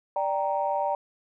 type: chord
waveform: sine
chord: G minor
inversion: second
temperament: equal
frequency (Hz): 587.3 / 784 / 932.3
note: D5 / G5 / Bb5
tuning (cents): 0 / 0 / 0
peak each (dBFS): -28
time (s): 0.16-0.95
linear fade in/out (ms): 2
effects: tanh soft clip ceiling -14 dBFS